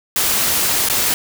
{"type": "noise with dropouts", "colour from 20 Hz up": "white", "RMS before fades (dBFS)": -17, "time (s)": [0.16, 1.14], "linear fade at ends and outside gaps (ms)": 1, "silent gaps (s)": [0.887, 0.898], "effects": []}